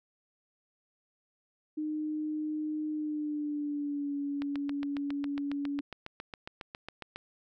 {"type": "tone with pitch glide", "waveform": "sine", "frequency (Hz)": [306.1, 284], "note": ["D#4", "C#4"], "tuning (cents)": [-28, 42], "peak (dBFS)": -31, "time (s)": [1.77, 5.81], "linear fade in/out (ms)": 10, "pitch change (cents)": -130, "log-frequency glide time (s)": [2.9, 4.15]}
{"type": "click train", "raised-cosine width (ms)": 0.3, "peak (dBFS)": -24, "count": 21, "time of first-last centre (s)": [4.42, 7.16], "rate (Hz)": 7.3}
{"effects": []}